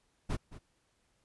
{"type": "noise with echo", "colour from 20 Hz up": "brown", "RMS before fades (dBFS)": -31, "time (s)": [0.29, 0.37], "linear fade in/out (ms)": 20, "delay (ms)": 220, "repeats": 1, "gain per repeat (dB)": -15, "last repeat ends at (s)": 0.59, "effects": ["pink hiss -74 dBFS RMS until 1.24 s", "resampled to 24000 Hz"]}